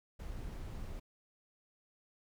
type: noise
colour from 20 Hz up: brown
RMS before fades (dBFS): -43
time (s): 0.19-1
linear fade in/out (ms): 10
effects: none